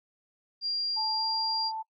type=tone; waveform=sine; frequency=4770 Hz; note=D8; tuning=26 cents sharp; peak=-28 dBFS; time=0.61-1.72 s; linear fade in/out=50 ms
type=tone with pitch glide; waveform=sine; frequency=870 to 882.7 Hz; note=A5 to A5; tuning=-20 to +5 cents; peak=-32 dBFS; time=0.96-1.83 s; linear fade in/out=20 ms; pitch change=+25 cents; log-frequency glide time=1.17-1.23 s
effects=noise-tail reverb RT60 0.1 s tail -23 dB re dry